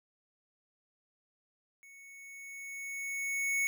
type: tone with level ramp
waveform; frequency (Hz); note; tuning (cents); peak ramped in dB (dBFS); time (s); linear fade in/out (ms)
square; 2214; C#7; -3; -54 to -28; 1.83-3.67; 0
effects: none